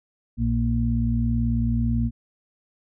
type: harmonic tone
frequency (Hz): 58.27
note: A#1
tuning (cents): 0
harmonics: 1 / 2 / 4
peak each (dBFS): -24 / -24 / -24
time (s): 0.37-2.11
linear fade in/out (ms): 50
effects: none